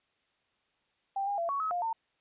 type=tone with pitch steps; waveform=sine; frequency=787 / 809 / 678 / 1117 / 1281 / 707 / 903 Hz; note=G5 / G#5 / E5 / C#6 / E6 / F5 / A5; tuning=+7 / -46 / +49 / +13 / -50 / +21 / +45 cents; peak=-29 dBFS; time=1.16-1.93 s; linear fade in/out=5 ms; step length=110 ms; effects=white hiss -74 dBFS RMS until 2.2 s + resampled to 8000 Hz